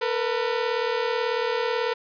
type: tone pair together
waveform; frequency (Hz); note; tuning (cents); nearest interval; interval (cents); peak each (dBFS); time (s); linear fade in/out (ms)
sawtooth; 452.8 / 491; A4 / B4; +50 / -10; minor second; 140; -22; 0.01-1.94; 10
effects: resampled to 11025 Hz + 9-bit